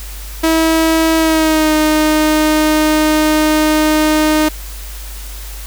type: tone with pitch glide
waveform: sawtooth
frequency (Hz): 323.3 to 308.2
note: E4 to D#4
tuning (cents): -34 to -16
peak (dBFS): -6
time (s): 0.43-4.49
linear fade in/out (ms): 10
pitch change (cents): -82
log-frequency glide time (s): 1.17-1.74
effects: added 50 Hz sine -26 dBFS peak until 5.66 s + white hiss -33 dBFS RMS until 5.66 s